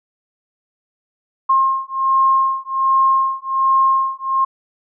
sine beating tone pair, 1067 / 1068.3 Hz, C6 / C6, +34 / +36 cents, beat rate 1.3 Hz, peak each -16 / -16 dBFS, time 1.49-4.45 s, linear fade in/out 10 ms, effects none

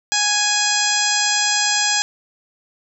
harmonic tone with a mistuned harmonic, 830.6 Hz, G#5, in tune, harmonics 1 / 2 / 3 / 4 / 5 / 6 / 7 / 8 / 9, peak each -25 / -23 / -26 / -25 / -27 / -23 / -26 / -26 / -23 dBFS, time 0.12-2.02 s, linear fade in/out 0 ms, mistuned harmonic 7, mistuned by +27 cents, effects none

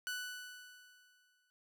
sawtooth tone with exponential decay, 1487 Hz, F#6, 8 cents sharp, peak -33 dBFS, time 0.07-1.5 s, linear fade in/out 0 ms, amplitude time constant 310 ms, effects none

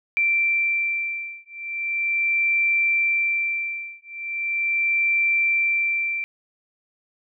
sine beating tone pair, 2349 / 2349.39 Hz, D7 / D7, 0 / 0 cents, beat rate 0.39 Hz, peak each -23 dBFS, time 0.17-6.24 s, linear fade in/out 0 ms, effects none

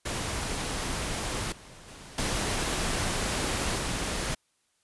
pink noise with level steps, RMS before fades -32 / -49 / -46 / -29 / -31 dBFS, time 0.05-4.35 s, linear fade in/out 10 ms, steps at 1.52 / 1.88 / 2.18 / 3.78 s, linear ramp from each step 2 ms, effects white hiss -72 dBFS RMS until 4.83 s + resampled to 24000 Hz

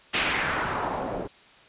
white noise with low-pass filter sweep, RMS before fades -28 dBFS, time 0.13-1.28 s, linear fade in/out 20 ms, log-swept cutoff 2900 to 520 Hz, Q 1.7, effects white hiss -53 dBFS RMS until 1.68 s + resampled to 8000 Hz

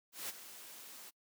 white noise with ADSR envelope, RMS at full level -40 dBFS, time 0.12-1.11 s, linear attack 170 ms, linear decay 24 ms, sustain -12 dB, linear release 23 ms, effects noise-tail reverb RT60 0.1 s tail -26 dB re dry + high-pass 200 Hz 12 dB/octave

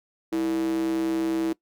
square tone with high-pass filter, 65.41 Hz, C2, in tune, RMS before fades -25 dBFS, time 0.32-1.53 s, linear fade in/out 5 ms, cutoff 320 Hz, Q 7, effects noise-tail reverb RT60 0.1 s tail -20 dB re dry

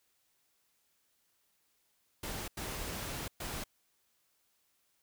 pink noise bursts at uneven times, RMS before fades -40 dBFS, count 3, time 2.23-2.48 / 2.57-3.28 / 3.4-3.64 s, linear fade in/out 5 ms, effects white hiss -75 dBFS RMS until 5.02 s

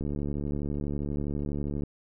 click train, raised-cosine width 3 ms, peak -20 dBFS, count 133, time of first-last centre 0.01-1.836 s, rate 72.3 Hz, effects none

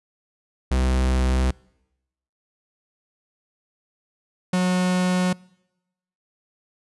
45% pulse tone pair in turn, 64.2 / 182.16 Hz, C2 / F#3, -32 / -27 cents, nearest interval octave + tritone, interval 1805 cents, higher second, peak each -18 dBFS, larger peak neither, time 0.71-1.51 / 4.53-5.33 s, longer neither, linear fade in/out 5 ms, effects noise-tail reverb RT60 0.9 s tail -25 dB re dry + resampled to 24000 Hz

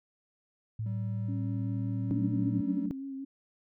sine tone with pitch glide, 110 to 116.07 Hz, A2 to A#2, 0 to -7 cents, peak -31 dBFS, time 0.79-2.61 s, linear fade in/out 5 ms, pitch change +93 cents, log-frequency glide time 1.48-2.3 s
triangle tone, 191.3 Hz, G3, 42 cents flat, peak -36 dBFS, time 0.86-2.86 s, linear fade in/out 2 ms
sine tone with vibrato, 271.2 Hz, C#4, 38 cents flat, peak -36 dBFS, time 1.28-3.25 s, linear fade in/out 10 ms, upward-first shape sine, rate 5.2 Hz, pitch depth 25 cents each way
sine chord, D major seventh, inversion first, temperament equal with one note detuned, 185 / 220 / 280.2 / 293.7 Hz, F#3 / A3 / C#4 / D4, 0 / 0 / +19 / 0 cents, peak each -35 / -36 / -33 / -35 dBFS, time 2.11-2.91 s, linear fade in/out 0 ms
effects none

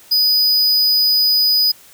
square tone, 4970 Hz, D#8, 3 cents flat, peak -12 dBFS, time 0.11-1.72 s, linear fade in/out 10 ms, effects white hiss -45 dBFS RMS until 1.93 s

